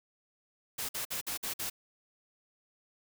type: noise bursts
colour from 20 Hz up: white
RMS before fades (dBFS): -36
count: 6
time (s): 0.78-1.7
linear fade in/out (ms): 10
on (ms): 110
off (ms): 52
effects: none